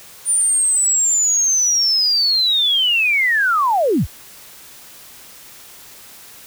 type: linear sweep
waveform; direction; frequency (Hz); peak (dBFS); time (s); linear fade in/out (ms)
sine; down; 9340 to 30.94; -13; 0.25-4.07; 50
effects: white hiss -41 dBFS RMS until 6.46 s